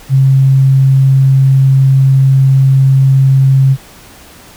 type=tone; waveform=sine; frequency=134.4 Hz; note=C3; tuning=47 cents sharp; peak=-4 dBFS; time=0.09-3.77 s; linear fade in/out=50 ms; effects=pink hiss -37 dBFS RMS until 4.56 s